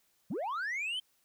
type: linear sweep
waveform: sine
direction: up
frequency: 138.59 to 3157 Hz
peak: -30 dBFS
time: 0.3-1 s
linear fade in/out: 10 ms
effects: tanh soft clip ceiling -32 dBFS + white hiss -72 dBFS RMS until 1.24 s